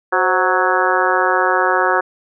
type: harmonic tone with a mistuned harmonic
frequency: 185 Hz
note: F#3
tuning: in tune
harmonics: 2 / 3 / 4 / 5 / 6 / 7 / 8 / 9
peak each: -21 / -21 / -21 / -21 / -21 / -21 / -21 / -21 dBFS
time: 0.12-2.01 s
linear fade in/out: 10 ms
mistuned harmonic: 3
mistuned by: -76 cents
effects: none